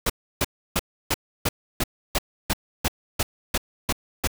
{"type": "noise bursts", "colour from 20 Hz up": "pink", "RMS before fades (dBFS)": -22, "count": 13, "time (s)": [0.06, 4.274], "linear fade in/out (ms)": 5, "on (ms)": 38, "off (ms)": 310, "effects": []}